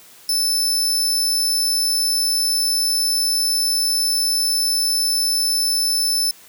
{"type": "tone", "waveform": "sawtooth", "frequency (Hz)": 5274, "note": "E8", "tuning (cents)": 0, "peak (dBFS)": -14, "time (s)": [0.29, 6.31], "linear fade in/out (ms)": 2, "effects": ["white hiss -46 dBFS RMS until 6.48 s", "high-pass 80 Hz 12 dB/octave"]}